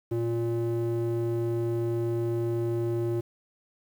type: tone with band-pass filter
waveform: square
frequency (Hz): 116.54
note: A#2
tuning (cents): 0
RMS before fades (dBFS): -28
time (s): 0.11-3.21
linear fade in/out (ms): 10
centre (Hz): 280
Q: 3.9
effects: 9-bit